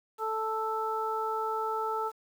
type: harmonic tone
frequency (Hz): 440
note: A4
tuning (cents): 0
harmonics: 1 / 2 / 3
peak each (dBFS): -34 / -33 / -33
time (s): 0.18-2.12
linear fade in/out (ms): 50
effects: 9-bit